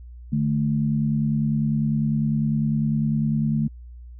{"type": "tone pair together", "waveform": "sine", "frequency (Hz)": [150.03, 220], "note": ["D3", "A3"], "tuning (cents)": [37, 0], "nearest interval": "perfect fifth", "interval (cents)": 663, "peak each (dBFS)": -22, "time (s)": [0.32, 3.68], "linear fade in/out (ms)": 10, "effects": ["added 60 Hz sine -38 dBFS peak until 4.19 s"]}